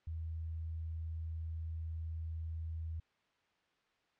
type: tone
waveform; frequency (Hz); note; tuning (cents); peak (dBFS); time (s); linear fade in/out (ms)
sine; 81; E2; -30; -38; 0.07-3; 5
effects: white hiss -75 dBFS RMS until 4.19 s + low-pass 3000 Hz 12 dB/octave